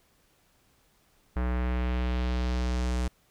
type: tone with low-pass filter sweep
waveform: square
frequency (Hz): 61.74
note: B1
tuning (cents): 0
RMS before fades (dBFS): -28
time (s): 1.36-3.08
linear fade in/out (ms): 5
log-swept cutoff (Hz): 1600 to 8600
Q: 1.3
effects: pink hiss -66 dBFS RMS until 3.3 s